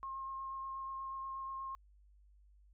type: tone with vibrato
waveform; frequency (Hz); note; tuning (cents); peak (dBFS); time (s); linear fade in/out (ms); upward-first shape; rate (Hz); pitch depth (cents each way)
sine; 1071; C6; +40; -40; 0.03-1.75; 0; sine; 8.3; 10
effects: added 50 Hz sine -61 dBFS peak until 2.73 s